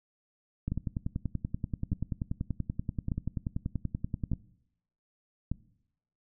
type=two click trains; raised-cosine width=5 ms; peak=-18 / -19 dBFS; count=5 / 39; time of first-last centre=0.72-5.516 / 0.68-4.334 s; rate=0.834 / 10.4 Hz; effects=noise-tail reverb RT60 0.8 s tail -21 dB re dry